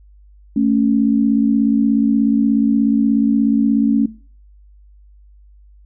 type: tone pair together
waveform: sine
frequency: 220.5 / 277.2 Hz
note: A3 / C#4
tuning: +4 / 0 cents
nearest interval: major third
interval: 396 cents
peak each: -15 dBFS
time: 0.56-4.06 s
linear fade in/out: 5 ms
effects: noise-tail reverb RT60 0.4 s tail -19 dB re dry + added 50 Hz sine -43 dBFS peak until 5.85 s